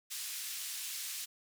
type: band-pass noise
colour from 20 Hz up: white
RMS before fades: -41 dBFS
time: 0.1-1.26 s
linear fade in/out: 20 ms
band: 2400 to 12000 Hz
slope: 12 dB/octave
effects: none